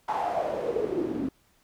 pink noise with band-pass filter sweep, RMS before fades -29 dBFS, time 0.08-1.29 s, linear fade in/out 5 ms, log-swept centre 910 to 260 Hz, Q 8, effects pink hiss -65 dBFS RMS until 1.63 s

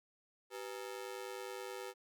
sawtooth ring-modulated tone, 440 Hz, A4, in tune, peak -36 dBFS, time 0.5-1.94 s, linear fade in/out 50 ms, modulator 54.8 Hz, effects none

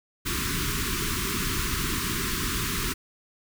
pink band-stop noise, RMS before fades -28 dBFS, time 0.25-2.94 s, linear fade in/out 20 ms, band 420 to 1000 Hz, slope 96 dB/octave, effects none

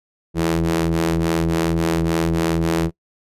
sawtooth ring-modulated tone, 82.41 Hz, E2, in tune, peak -10 dBFS, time 0.34-2.91 s, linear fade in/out 50 ms, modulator 249 Hz, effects noise-tail reverb RT60 0.1 s tail -22 dB re dry + resampled to 32000 Hz

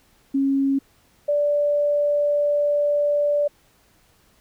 sine tone pair in turn, 273.6 / 583.8 Hz, C#4 / D5, -23 / -10 cents, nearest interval octave + minor second, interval 1313 cents, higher second, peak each -17 dBFS, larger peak neither, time 0.34-0.79 / 1.28-3.48 s, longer second, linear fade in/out 10 ms, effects pink hiss -59 dBFS RMS until 4.4 s

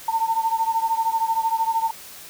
sine beating tone pair, 898 / 911 Hz, A5 / A#5, +35 / -40 cents, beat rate 13 Hz, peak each -21 / -24 dBFS, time 0.08-1.91 s, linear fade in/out 5 ms, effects white hiss -41 dBFS RMS until 2.29 s

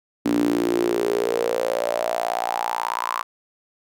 sawtooth tone with high-pass filter sweep, 58.27 Hz, A#1, in tune, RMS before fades -23 dBFS, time 0.25-3.23 s, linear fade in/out 10 ms, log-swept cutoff 270 to 1100 Hz, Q 7.3, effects none

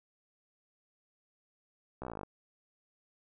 slowing click train, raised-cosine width 1 ms, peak -26 dBFS, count 13, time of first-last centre 2.02-2.233 s, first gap 15 ms, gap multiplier 1.03, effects none

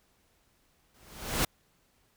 pink noise with exponential growth, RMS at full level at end -24 dBFS, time 0.94-1.45 s, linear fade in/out 5 ms, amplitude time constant 110 ms, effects pink hiss -69 dBFS RMS until 2.16 s

